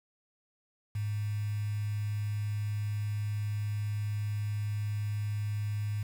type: tone with quantisation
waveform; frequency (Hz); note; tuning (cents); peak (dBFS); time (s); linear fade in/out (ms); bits
sine; 104.3; G#2; +8; -30; 0.95-6.03; 5; 8
effects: none